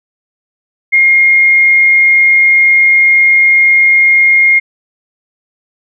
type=tone; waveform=sine; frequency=2134 Hz; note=C7; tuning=34 cents sharp; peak=-4 dBFS; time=0.92-4.6 s; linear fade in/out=20 ms; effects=none

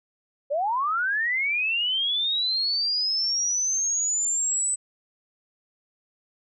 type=linear sweep; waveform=sine; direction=up; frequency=540 to 8070 Hz; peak=-22 dBFS; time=0.5-4.76 s; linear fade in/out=20 ms; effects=none

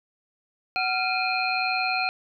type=tone cluster; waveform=sine; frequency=747 / 1386 / 2423 / 2545 / 4183 Hz; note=F#5 / F6 / D#7 / D#7 / C8; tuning=+16 / -14 / -47 / +39 / -1 cents; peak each=-27 / -31 / -28 / -31 / -31 dBFS; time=0.76-2.09 s; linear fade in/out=0 ms; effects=none

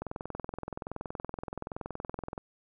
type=click train; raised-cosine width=1 ms; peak=-22 dBFS; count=51; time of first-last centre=0.02-2.378 s; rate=21.2 Hz; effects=none

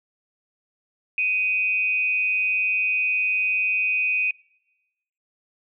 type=tone with amplitude modulation; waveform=sine; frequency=2500 Hz; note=D#7; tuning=8 cents sharp; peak=-17 dBFS; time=1.18-4.31 s; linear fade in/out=2 ms; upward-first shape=sine; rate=201 Hz; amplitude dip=60%; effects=noise-tail reverb RT60 1.0 s tail -24 dB re dry

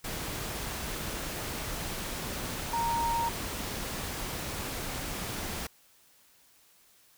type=tone in noise; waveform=sine; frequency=930 Hz; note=A#5; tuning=4 cents flat; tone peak=-27 dBFS; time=2.73-3.29 s; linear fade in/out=5 ms; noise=pink; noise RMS=-36 dBFS; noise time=0.04-5.67 s; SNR=+6 dB; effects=white hiss -62 dBFS RMS until 7.17 s

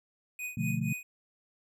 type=tone with tremolo; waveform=square; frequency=2489 Hz; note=D#7; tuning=in tune; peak=-34 dBFS; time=0.39-1.03 s; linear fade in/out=2 ms; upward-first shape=triangle; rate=4.2 Hz; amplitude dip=100%
type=chord; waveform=sine; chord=B half-diminished seventh; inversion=none; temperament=equal with one note detuned; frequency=123.47 / 146.83 / 175.32 / 220 Hz; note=B2 / D3 / F3 / A3; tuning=0 / 0 / +7 / 0 cents; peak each=-34 dBFS; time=0.57-0.93 s; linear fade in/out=5 ms
effects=none

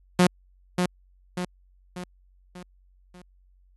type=tone with echo; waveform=sawtooth; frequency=179.5 Hz; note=F3; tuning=48 cents sharp; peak=-11 dBFS; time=0.19-0.27 s; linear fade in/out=5 ms; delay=590 ms; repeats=5; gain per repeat=-6 dB; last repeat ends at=3.22 s; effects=added 46 Hz sine -56 dBFS peak until 3.76 s + AAC 32 kbps

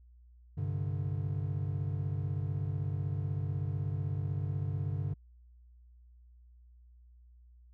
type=chord; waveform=triangle; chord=G suspended fourth; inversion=none; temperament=equal; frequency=98 / 130.81 / 146.83 Hz; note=G2 / C3 / D3; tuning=0 / 0 / 0 cents; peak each=-32 / -37 / -34 dBFS; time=0.57-5.14 s; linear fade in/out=10 ms; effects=added 60 Hz sine -55 dBFS peak until 7.73 s

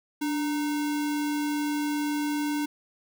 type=tone with sample-and-hold; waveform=sine; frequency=293.7 Hz; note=D4; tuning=in tune; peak=-25 dBFS; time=0.21-2.66 s; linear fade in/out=10 ms; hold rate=1225 Hz; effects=none

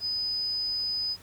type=tone; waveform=sine; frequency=5000 Hz; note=D#8; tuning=8 cents sharp; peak=-27 dBFS; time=0-1.17 s; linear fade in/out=50 ms; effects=added 89 Hz sine -56 dBFS peak until 1.22 s + pink hiss -53 dBFS RMS until 1.22 s

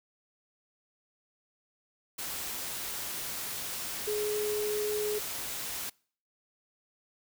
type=tone in noise; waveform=sine; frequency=420.9 Hz; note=G#4; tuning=23 cents sharp; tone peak=-29 dBFS; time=4.07-5.19 s; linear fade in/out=10 ms; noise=white; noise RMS=-37 dBFS; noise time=2.18-5.9 s; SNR=+5 dB; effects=noise-tail reverb RT60 0.5 s tail -26 dB re dry

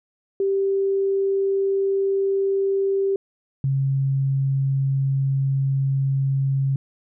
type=tone pair in turn; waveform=sine; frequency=391.3 / 136.01 Hz; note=G4 / C#3; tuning=-3 / -33 cents; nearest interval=octave + tritone; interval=1830 cents; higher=first; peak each=-18 dBFS; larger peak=neither; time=0.4-3.16 / 3.64-6.76 s; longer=second; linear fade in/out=2 ms; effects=none

